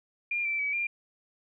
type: tone with pitch steps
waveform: sine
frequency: 2404 / 2335 / 2281 / 2392 Hz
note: D7 / D7 / C#7 / D7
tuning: +40 / -11 / +49 / +31 cents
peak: -27 dBFS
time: 0.31-0.87 s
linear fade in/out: 5 ms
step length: 140 ms
effects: none